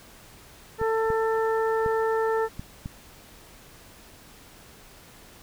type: harmonic tone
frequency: 445.6 Hz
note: A4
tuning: 22 cents sharp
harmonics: 1 / 2 / 3 / 4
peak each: -23 / -29 / -33 / -35 dBFS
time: 0.78-2.49 s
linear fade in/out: 50 ms
type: clicks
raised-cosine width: 5 ms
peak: -21 dBFS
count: 5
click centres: 0.815 / 1.103 / 1.862 / 2.595 / 2.859 s
effects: pink hiss -50 dBFS RMS until 5.42 s